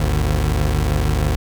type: tone pair together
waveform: 25% pulse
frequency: 52.17 / 75 Hz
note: G#1 / D2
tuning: +9 / +37 cents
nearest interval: tritone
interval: 628 cents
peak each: -15 dBFS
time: 0-1.36 s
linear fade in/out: 5 ms
effects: none